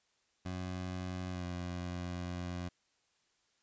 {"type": "tone with pitch glide", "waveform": "20% pulse", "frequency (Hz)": [91.5, 88.84], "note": ["F#2", "F2"], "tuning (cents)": [-19, 30], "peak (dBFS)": -33, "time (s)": [0.45, 2.69], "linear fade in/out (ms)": 10, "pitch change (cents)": -51, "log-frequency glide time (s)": [1.31, 1.43], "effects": ["white hiss -75 dBFS RMS until 3.62 s", "resampled to 16000 Hz"]}